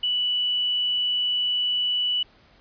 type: tone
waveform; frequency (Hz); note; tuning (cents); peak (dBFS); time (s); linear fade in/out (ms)
sine; 2960; F#7; 0; -21; 0.03-2.23; 5
effects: pink hiss -56 dBFS RMS until 2.6 s + resampled to 11025 Hz